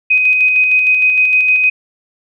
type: tone with tremolo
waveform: sine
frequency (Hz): 2510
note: D#7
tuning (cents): +15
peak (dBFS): -7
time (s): 0.1-1.7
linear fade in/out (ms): 10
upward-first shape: square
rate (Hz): 6.5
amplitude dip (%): 30
effects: none